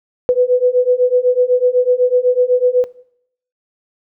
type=beating tone pair; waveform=sine; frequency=493.9 / 501.9 Hz; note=B4 / B4; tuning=0 / +28 cents; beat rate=8 Hz; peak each=-13 dBFS; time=0.29-2.84 s; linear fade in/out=0 ms; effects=noise-tail reverb RT60 0.7 s tail -19 dB re dry